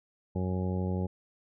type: harmonic tone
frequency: 92.1 Hz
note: F#2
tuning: 7 cents flat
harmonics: 1 / 2 / 3 / 4 / 5 / 6 / 7 / 8 / 9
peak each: -31 / -32 / -43 / -39 / -41 / -43 / -55 / -53 / -45 dBFS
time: 0.35-1.07 s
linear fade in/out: 10 ms
effects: none